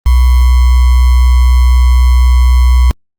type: tone with sample-and-hold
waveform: sine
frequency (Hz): 62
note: B1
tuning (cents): +7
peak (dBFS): -3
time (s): 0.06-2.91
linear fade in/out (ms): 0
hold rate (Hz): 1050
effects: Opus 24 kbps